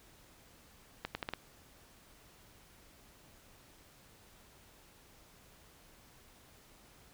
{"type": "accelerating click train", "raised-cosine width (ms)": 0.3, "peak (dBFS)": -20, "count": 5, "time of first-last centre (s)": [1.05, 1.336], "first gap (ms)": 100, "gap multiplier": 0.78, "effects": ["pink hiss -61 dBFS RMS until 7.13 s"]}